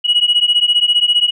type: beating tone pair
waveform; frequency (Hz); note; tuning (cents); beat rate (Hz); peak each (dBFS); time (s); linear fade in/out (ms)
sine; 2905 / 2920; F#7 / F#7; -32 / -24; 15; -12; 0.04-1.31; 20
effects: tanh soft clip ceiling -5 dBFS